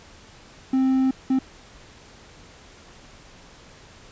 triangle tone bursts at uneven times, 262.8 Hz, C4, 8 cents sharp, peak -15 dBFS, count 2, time 0.73-1.11 / 1.3-1.39 s, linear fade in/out 5 ms, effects pink hiss -48 dBFS RMS until 4.11 s + resampled to 16000 Hz

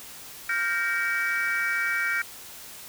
sine chord, G minor seventh, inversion third, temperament equal with one note detuned, 1396.9 / 1568 / 1864.7 / 2290 Hz, F6 / G6 / Bb6 / D7, 0 / 0 / 0 / -44 cents, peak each -28 dBFS, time 0.49-2.22 s, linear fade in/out 5 ms, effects tanh soft clip ceiling -18 dBFS + white hiss -43 dBFS RMS until 2.88 s

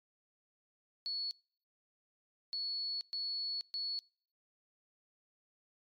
sine tone bursts at uneven times, 4399 Hz, C#8, 14 cents flat, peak -35 dBFS, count 4, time 1.06-1.31 / 2.53-3.01 / 3.13-3.61 / 3.74-3.99 s, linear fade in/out 0 ms, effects noise-tail reverb RT60 0.5 s tail -26 dB re dry + MP3 96 kbps

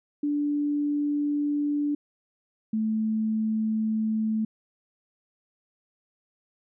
sine tone pair in turn, 291.9 / 218.7 Hz, D4 / A3, -10 / -10 cents, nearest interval perfect fourth, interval 500 cents, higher first, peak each -23 dBFS, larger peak neither, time 0.23-1.95 / 2.73-4.45 s, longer neither, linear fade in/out 5 ms, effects none

